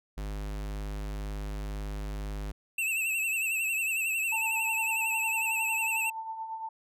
square tone, 51 Hz, G#1, 31 cents flat, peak -34 dBFS, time 0.17-2.52 s, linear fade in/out 10 ms
square tone with vibrato, 2646 Hz, E7, 6 cents sharp, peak -28 dBFS, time 2.78-6.1 s, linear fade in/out 5 ms, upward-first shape triangle, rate 11 Hz, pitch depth 78 cents each way
sine tone with tremolo, 891 Hz, A5, 22 cents sharp, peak -32 dBFS, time 4.32-6.69 s, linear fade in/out 5 ms, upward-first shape triangle, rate 8.7 Hz, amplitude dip 60%
effects none

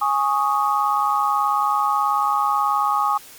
sine chord, Ab suspended fourth, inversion none, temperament just, 830.6 / 1107.5 / 1245.9 Hz, Ab5 / Db6 / Eb6, 0 / -2 / +2 cents, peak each -21 dBFS, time 0.01-3.18 s, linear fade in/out 10 ms, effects white hiss -43 dBFS RMS until 3.38 s + MP3 96 kbps

